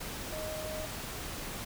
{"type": "tone in noise", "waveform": "sine", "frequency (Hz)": 622.3, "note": "D#5", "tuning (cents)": 0, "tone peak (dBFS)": -38, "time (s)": [0.32, 0.86], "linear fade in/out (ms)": 10, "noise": "pink", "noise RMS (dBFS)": -40, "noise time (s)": [0, 1.65], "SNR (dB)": -1, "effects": []}